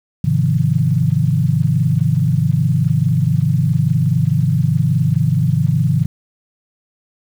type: chord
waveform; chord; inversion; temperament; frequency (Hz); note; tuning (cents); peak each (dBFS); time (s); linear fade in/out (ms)
sine; F minor seventh; first; equal; 103.83 / 130.81 / 155.56 / 174.61; Ab2 / C3 / Eb3 / F3; 0 / 0 / 0 / 0; -20 / -16 / -16 / -21; 0.24-6.06; 5
effects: 7-bit